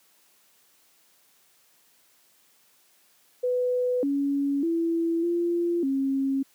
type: tone with pitch steps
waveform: sine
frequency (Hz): 497.4 / 280.8 / 333 / 344 / 270.9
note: B4 / C#4 / E4 / F4 / C#4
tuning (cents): +12 / +22 / +18 / -26 / -40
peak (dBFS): -22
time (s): 3.43-6.43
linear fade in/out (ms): 10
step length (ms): 600
effects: white hiss -62 dBFS RMS until 6.54 s + high-pass 150 Hz 12 dB/octave